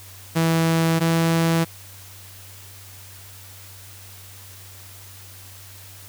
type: tone pair in turn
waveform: sawtooth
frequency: 163.9 / 165.04 Hz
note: E3 / E3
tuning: -10 / +2 cents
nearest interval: unison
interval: 12 cents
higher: second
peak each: -13 dBFS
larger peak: neither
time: 0.35-1 / 1-1.65 s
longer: neither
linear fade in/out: 20 ms
effects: added 96 Hz sine -44 dBFS peak until 6.08 s + white hiss -44 dBFS RMS until 6.08 s